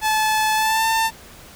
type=tone with pitch glide; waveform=sawtooth; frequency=866 to 896 Hz; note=A5 to A5; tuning=-28 to +31 cents; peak=-13 dBFS; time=0.01-1.11 s; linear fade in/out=50 ms; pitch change=+59 cents; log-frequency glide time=0.55-0.86 s; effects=pink hiss -43 dBFS RMS until 1.55 s